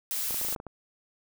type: noise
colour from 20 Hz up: blue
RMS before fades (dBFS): -31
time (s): 0.11-0.55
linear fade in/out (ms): 0
type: clicks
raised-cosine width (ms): 1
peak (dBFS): -26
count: 9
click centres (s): 0.308 / 0.344 / 0.414 / 0.449 / 0.486 / 0.526 / 0.562 / 0.601 / 0.667
effects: none